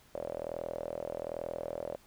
sawtooth tone with band-pass filter, 41.2 Hz, E1, in tune, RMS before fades -39 dBFS, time 0.14-1.96 s, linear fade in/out 10 ms, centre 570 Hz, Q 8.3, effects pink hiss -62 dBFS RMS until 2.06 s

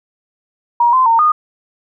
sine tone with pitch steps, 950 / 1032 / 915 / 1227 Hz, A#5 / C6 / A#5 / D#6, +33 / -24 / -32 / -25 cents, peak -8 dBFS, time 0.8-1.32 s, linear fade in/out 5 ms, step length 130 ms, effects none

